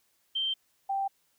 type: tone pair in turn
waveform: sine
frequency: 3136 / 784 Hz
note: G7 / G5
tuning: 0 / 0 cents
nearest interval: 2 octaves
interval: 2400 cents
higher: first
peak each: -27 dBFS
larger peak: neither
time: 0.35-0.54 / 0.89-1.08 s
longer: neither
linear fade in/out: 10 ms
effects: white hiss -71 dBFS RMS until 1.38 s